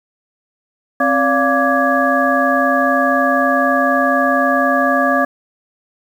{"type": "tone cluster", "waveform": "sine", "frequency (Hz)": [265.5, 574, 698, 1169, 1667], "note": ["C4", "D5", "F5", "D6", "G#6"], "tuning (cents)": [25, -40, -1, -8, 6], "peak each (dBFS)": -18, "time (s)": [1, 5.25], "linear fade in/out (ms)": 5, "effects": ["7-bit"]}